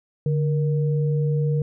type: tone pair together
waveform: sine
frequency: 146.83 / 470.8 Hz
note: D3 / A#4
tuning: 0 / +17 cents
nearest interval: octave + minor sixth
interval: 2017 cents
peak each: -19 / -28 dBFS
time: 0.26-1.62 s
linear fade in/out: 2 ms
effects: none